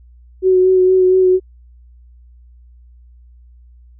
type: tone with vibrato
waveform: sine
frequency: 371.5 Hz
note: F#4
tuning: 7 cents sharp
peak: -8 dBFS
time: 0.42-1.4 s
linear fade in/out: 50 ms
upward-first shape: sine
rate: 4.3 Hz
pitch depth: 19 cents each way
effects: added 60 Hz sine -41 dBFS peak until 3.99 s